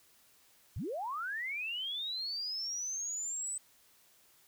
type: linear sweep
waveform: sine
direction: up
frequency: 58.27 to 8100 Hz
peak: -35 dBFS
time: 0.76-3.58 s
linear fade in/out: 5 ms
effects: white hiss -65 dBFS RMS until 4.47 s